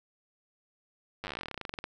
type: slowing click train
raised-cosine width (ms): 0.3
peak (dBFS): -21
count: 25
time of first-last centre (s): 1.24-1.841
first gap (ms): 9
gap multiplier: 1.08
effects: none